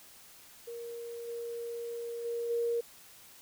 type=tone with level steps; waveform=sine; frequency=469.4 Hz; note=A#4; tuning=12 cents sharp; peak=-39 / -36 / -32 / -28 dBFS; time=0.67-2.81 s; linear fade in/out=10 ms; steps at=1.27 / 2.24 / 2.49 s; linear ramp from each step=20 ms; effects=white hiss -55 dBFS RMS until 3.41 s